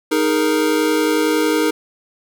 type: chord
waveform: square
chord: D# suspended fourth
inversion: none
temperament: equal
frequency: 311.1 / 415.3 / 466.2 Hz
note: D#4 / G#4 / A#4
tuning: 0 / 0 / 0 cents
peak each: -18 / -22 / -20 dBFS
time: 0.11-1.71 s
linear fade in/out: 10 ms
effects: none